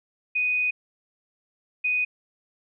sine tone bursts at uneven times, 2489 Hz, D#7, in tune, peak -21 dBFS, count 2, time 0.35-0.71 / 1.84-2.05 s, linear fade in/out 10 ms, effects none

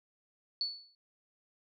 sine tone with exponential decay, 4444 Hz, C#8, 4 cents sharp, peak -28 dBFS, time 0.61-0.95 s, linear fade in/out 1 ms, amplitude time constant 73 ms, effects none

